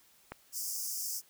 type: click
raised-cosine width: 0.5 ms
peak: -25 dBFS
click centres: 0.32 s
type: high-pass noise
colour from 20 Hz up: pink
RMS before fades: -37 dBFS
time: 0.52-1.22 s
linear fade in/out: 50 ms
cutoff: 5000 Hz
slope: 96 dB/octave
effects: white hiss -64 dBFS RMS until 1.29 s